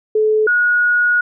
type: tone pair in turn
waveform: sine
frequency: 431.3 / 1450.7 Hz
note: A4 / F#6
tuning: -35 / -35 cents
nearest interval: octave + major sixth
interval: 2100 cents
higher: second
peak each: -11 dBFS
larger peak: neither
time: 0.15-0.47 / 0.47-1.21 s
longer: second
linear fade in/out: 5 ms
effects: none